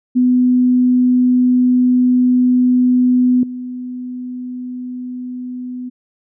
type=tone with level steps; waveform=sine; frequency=250 Hz; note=B3; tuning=21 cents sharp; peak=-9 / -23 dBFS; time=0.15-5.9 s; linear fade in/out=20 ms; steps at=3.43 s; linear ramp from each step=2 ms; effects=none